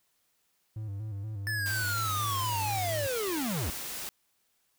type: tone with vibrato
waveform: triangle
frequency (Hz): 103.83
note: G#2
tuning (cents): 0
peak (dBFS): -32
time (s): 0.76-3.07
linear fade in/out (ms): 5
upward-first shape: square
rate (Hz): 4.2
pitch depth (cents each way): 77
type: linear sweep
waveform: square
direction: down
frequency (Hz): 1760 to 58.5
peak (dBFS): -31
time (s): 1.47-3.7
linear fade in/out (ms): 0
type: noise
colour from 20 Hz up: white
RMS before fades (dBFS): -38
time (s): 1.66-4.09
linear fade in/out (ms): 0
effects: white hiss -73 dBFS RMS until 4.78 s